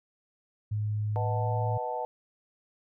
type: tone with pitch glide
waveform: sine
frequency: 105.7 to 110 Hz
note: G#2 to A2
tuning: +31 to 0 cents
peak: -27 dBFS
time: 0.71-1.78 s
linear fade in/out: 10 ms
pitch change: +69 cents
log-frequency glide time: 1.11-1.5 s
type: chord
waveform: sine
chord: B dominant seventh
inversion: none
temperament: equal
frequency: 493.9 / 622.3 / 740 / 880 Hz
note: B4 / D#5 / F#5 / A5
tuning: 0 / 0 / 0 / 0 cents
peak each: -36 / -37 / -36 / -34 dBFS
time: 1.16-2.05 s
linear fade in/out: 0 ms
effects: none